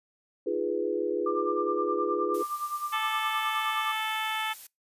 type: chord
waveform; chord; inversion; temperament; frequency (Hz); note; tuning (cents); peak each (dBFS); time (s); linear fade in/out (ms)
sine; F half-diminished seventh; third; equal; 311.1 / 349.2 / 415.3 / 493.9; Eb4 / F4 / Ab4 / Cb5; 0 / 0 / 0 / 0; -36 / -31 / -30 / -32; 0.46-2.43; 10
type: tone with tremolo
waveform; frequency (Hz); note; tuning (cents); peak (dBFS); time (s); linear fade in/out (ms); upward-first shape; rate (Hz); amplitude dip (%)
sine; 1188; D6; +20; -27; 1.26-3.92; 5; sine; 9.6; 70
type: noise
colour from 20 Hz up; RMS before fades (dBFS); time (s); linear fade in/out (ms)
blue; -44; 2.34-4.67; 5
type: harmonic tone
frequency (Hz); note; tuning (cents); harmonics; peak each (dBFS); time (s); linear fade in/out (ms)
437.1; A4; -11; 2 / 3 / 4 / 5 / 6 / 7 / 8; -33 / -35 / -36 / -37 / -38 / -38 / -39; 2.92-4.54; 20
effects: noise-tail reverb RT60 0.2 s tail -25 dB re dry + resampled to 32000 Hz